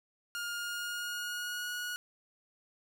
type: tone with pitch glide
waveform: sawtooth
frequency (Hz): 1416 to 1454.1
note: F6 to F#6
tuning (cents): +23 to -31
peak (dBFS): -32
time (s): 0.35-1.96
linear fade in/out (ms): 0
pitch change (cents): +46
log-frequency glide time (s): 0.53-1.7
effects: 11-bit